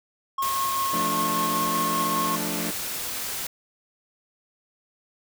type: tone with tremolo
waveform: triangle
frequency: 1084 Hz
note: C#6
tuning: 39 cents flat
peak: -21 dBFS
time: 0.38-2.36 s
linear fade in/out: 5 ms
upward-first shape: triangle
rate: 5.1 Hz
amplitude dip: 25%
type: noise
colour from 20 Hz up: white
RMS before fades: -31 dBFS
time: 0.42-3.47 s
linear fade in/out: 5 ms
type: chord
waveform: sawtooth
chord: D minor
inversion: first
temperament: equal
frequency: 174.61 / 220 / 293.7 Hz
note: F3 / A3 / D4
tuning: 0 / 0 / 0 cents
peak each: -29 dBFS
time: 0.93-2.71 s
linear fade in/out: 5 ms
effects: none